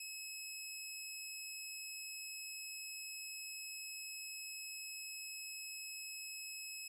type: tone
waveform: 15% pulse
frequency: 2576 Hz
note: E7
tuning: 41 cents flat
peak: -38 dBFS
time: 0-6.88 s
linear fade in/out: 5 ms
effects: none